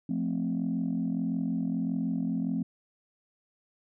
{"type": "chord", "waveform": "sine", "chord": "F major", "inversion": "none", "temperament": "equal", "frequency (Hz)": [174.61, 220, 261.6], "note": ["F3", "A3", "C4"], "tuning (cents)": [0, 0, 0], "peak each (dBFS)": [-31, -31, -30], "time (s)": [0.09, 2.63], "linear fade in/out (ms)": 5, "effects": ["tanh soft clip ceiling -21 dBFS"]}